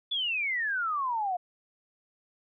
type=exponential sweep; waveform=sine; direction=down; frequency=3495 to 698.5 Hz; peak=-27 dBFS; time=0.11-1.37 s; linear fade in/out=10 ms; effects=none